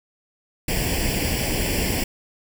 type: noise with comb filter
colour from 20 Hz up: pink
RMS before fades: -23 dBFS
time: 0.68-2.04 s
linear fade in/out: 5 ms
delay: 0.39 ms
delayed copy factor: +0.85
effects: none